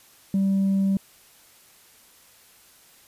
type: tone with tanh clipping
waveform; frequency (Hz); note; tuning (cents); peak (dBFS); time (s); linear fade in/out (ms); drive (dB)
triangle; 194.6; G3; -12; -19; 0.34-0.97; 2; 6
effects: white hiss -54 dBFS RMS until 3.07 s + resampled to 32000 Hz